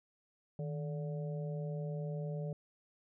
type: harmonic tone with a mistuned harmonic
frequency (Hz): 144.8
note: D3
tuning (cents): -24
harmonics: 1 / 3 / 4 / 5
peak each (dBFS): -37 / -46 / -46 / -57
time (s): 0.59-2.53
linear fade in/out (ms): 2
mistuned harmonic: 1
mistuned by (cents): +120
effects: none